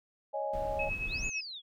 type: chord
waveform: sine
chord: C# suspended second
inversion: none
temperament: equal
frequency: 554.4 / 622.3 / 830.6 Hz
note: C#5 / D#5 / G#5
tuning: 0 / 0 / 0 cents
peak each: -36 dBFS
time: 0.33-0.9 s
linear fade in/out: 20 ms
type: noise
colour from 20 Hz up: brown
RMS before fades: -40 dBFS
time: 0.53-1.3 s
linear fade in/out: 5 ms
type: tone with tremolo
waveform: sine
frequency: 2569 Hz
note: E7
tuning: 45 cents flat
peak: -31 dBFS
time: 0.79-1.41 s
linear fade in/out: 5 ms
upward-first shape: sine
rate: 9 Hz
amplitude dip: 65%
type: exponential two-way sweep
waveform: sine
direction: up then down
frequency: 3252 to 7040 to 3252 Hz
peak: -40 dBFS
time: 1.07-1.62 s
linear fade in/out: 50 ms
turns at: 1.26 s
effects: none